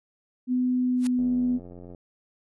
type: tone with pitch glide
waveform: sine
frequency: 251.2 to 248.3 Hz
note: B3 to B3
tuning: +30 to +9 cents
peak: -21 dBFS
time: 0.47-1.6 s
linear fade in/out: 50 ms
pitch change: -21 cents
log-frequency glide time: 0.83-1.35 s
type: noise with exponential growth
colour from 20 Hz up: white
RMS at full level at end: -32 dBFS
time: 0.97-1.07 s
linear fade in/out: 2 ms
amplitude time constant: 20 ms
type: click train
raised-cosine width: 2 ms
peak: -31 dBFS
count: 68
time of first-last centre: 1.19-1.948 s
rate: 88.4 Hz
effects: resampled to 24000 Hz